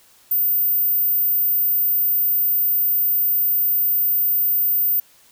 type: tone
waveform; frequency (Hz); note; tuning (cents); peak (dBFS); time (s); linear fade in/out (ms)
sine; 14670; A#9; -29; -14; 0.31-5; 5
effects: tanh soft clip ceiling -13 dBFS + white hiss -53 dBFS RMS until 5.31 s